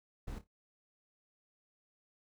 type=noise with echo; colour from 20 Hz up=brown; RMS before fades=-42 dBFS; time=0.27-0.39 s; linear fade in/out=10 ms; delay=28 ms; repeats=3; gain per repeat=-12 dB; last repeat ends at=0.474 s; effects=none